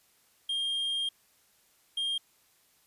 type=tone bursts at uneven times; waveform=triangle; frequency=3215 Hz; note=G7; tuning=43 cents sharp; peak=-27 dBFS; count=2; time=0.49-1.09 / 1.97-2.18 s; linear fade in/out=5 ms; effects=white hiss -66 dBFS RMS until 2.86 s + resampled to 32000 Hz